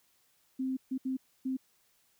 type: tone bursts at uneven times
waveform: sine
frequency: 261.6 Hz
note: C4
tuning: in tune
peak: -30 dBFS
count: 4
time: 0.59-0.77 / 0.91-0.98 / 1.05-1.17 / 1.45-1.57 s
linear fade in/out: 10 ms
effects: white hiss -70 dBFS RMS until 2.19 s